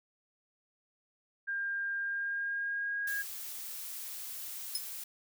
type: tone with pitch glide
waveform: sine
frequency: 1602 to 1638.5 Hz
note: G6 to G#6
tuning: +37 to -24 cents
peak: -32 dBFS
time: 1.47-3.23 s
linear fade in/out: 20 ms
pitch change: +39 cents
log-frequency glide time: 1.99-3.07 s
type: noise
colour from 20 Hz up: blue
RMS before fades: -42 dBFS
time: 3.07-5.04 s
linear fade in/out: 5 ms
type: tone with exponential decay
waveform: 25% pulse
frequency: 5150 Hz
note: E8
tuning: 41 cents flat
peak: -23 dBFS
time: 4.75-4.84 s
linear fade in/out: 2 ms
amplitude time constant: 18 ms
effects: none